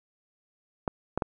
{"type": "clicks", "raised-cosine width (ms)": 1, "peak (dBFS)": -13, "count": 3, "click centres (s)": [0.878, 1.176, 1.222], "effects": []}